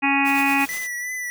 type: harmonic tone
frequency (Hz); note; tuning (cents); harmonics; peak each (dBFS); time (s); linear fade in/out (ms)
277.2; C#4; 0; 1 / 3 / 4 / 5 / 6 / 7 / 8 / 9 / 10; -22 / -23 / -29 / -33 / -33 / -26 / -31 / -21 / -33; 0.02-0.66; 20
type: noise with tremolo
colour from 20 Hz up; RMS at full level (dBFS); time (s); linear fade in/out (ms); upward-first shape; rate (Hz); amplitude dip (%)
white; -33; 0.24-0.88; 50; sine; 8.4; 50
type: tone with vibrato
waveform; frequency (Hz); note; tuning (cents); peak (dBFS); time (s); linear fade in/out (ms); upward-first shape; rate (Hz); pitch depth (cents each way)
square; 1975.5; B6; 0; -27; 0.69-1.3; 0; triangle; 2.8; 41
effects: none